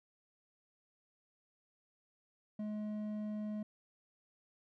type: tone with hard clipping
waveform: sine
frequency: 211.6 Hz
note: G#3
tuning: 33 cents sharp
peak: -39 dBFS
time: 2.59-3.63 s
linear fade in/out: 5 ms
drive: 6 dB
effects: none